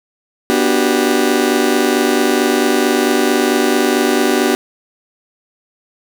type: chord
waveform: 35% pulse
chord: G major seventh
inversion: first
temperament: just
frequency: 245 / 294 / 367.5 / 392 Hz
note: B3 / D4 / F#4 / G4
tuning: -14 / +2 / -12 / 0 cents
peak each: -16 dBFS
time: 0.5-4.55 s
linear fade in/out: 0 ms
effects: none

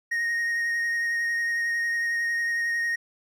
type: tone with vibrato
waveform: triangle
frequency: 1864.7 Hz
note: A#6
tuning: in tune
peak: -22 dBFS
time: 0.11-2.96 s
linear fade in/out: 10 ms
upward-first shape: triangle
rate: 11 Hz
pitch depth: 15 cents each way
effects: none

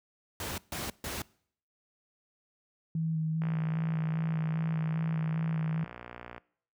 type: noise bursts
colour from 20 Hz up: pink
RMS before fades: -36 dBFS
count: 3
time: 0.4-1.22 s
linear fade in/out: 2 ms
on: 180 ms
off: 140 ms
type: tone with vibrato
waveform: sine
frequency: 160 Hz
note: D#3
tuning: 49 cents sharp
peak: -28 dBFS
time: 2.95-5.84 s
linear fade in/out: 2 ms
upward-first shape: square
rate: 2.5 Hz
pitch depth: 16 cents each way
type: click train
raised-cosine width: 0.5 ms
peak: -27 dBFS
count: 178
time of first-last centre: 3.42-6.38 s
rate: 59.8 Hz
effects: noise-tail reverb RT60 0.6 s tail -24 dB re dry + high-pass 60 Hz 12 dB/octave

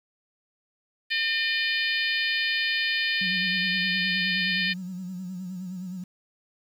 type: harmonic tone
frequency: 605 Hz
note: D#5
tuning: 49 cents flat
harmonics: 3 / 4 / 5 / 6 / 7 / 8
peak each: -27 / -29 / -31 / -33 / -34 / -35 dBFS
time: 1.1-4.74 s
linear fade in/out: 20 ms
type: tone with vibrato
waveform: sine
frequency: 183.4 Hz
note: F#3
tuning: 15 cents flat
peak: -32 dBFS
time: 3.21-6.04 s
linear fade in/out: 5 ms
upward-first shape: sine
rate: 9.6 Hz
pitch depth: 65 cents each way
effects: 9-bit

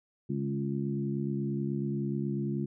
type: harmonic tone with a mistuned harmonic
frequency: 69.3 Hz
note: C#2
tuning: in tune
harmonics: 2 / 3 / 4 / 5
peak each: -33 / -33 / -39 / -37 dBFS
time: 0.29-2.66 s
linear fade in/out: 10 ms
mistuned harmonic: 2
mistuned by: +26 cents
effects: none

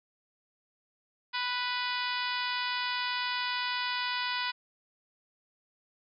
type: harmonic tone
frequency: 493.9 Hz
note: B4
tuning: in tune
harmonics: 2 / 3 / 4 / 5 / 6 / 7 / 8 / 9 / 10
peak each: -35 / -37 / -38 / -39 / -40 / -40 / -41 / -42 / -42 dBFS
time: 1.33-4.52 s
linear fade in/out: 20 ms
effects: none

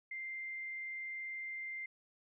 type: tone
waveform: sine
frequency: 2093 Hz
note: C7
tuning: in tune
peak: -40 dBFS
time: 0.11-1.86 s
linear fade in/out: 5 ms
effects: none

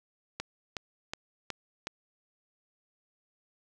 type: click train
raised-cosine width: 0.2 ms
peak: -17 dBFS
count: 5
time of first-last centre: 0.4-1.871 s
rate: 2.72 Hz
effects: none

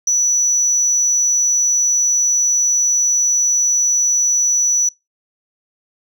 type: tone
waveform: sine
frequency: 5920 Hz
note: F#8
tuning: in tune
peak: -10 dBFS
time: 0.07-4.89 s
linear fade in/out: 5 ms
effects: noise-tail reverb RT60 0.2 s tail -24 dB re dry + tanh soft clip ceiling -11 dBFS

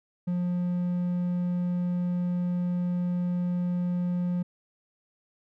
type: tone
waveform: triangle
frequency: 177.4 Hz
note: F3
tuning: 27 cents sharp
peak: -23 dBFS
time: 0.27-4.43 s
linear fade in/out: 10 ms
effects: none

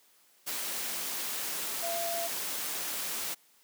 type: tone in noise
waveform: sine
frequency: 680 Hz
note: F5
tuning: 46 cents flat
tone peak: -33 dBFS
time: 1.82-2.28 s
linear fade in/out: 20 ms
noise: white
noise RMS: -35 dBFS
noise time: 0.46-3.35 s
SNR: -1 dB
effects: white hiss -64 dBFS RMS until 3.63 s + high-pass 200 Hz 12 dB/octave

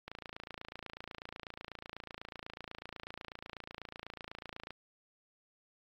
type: click train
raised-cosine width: 0.3 ms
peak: -27 dBFS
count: 131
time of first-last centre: 0.08-4.706 s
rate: 28.1 Hz
effects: AAC 48 kbps

